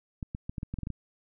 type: clicks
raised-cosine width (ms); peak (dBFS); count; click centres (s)
5; -22; 10; 0.228 / 0.349 / 0.495 / 0.582 / 0.631 / 0.74 / 0.787 / 0.833 / 0.871 / 0.903
effects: none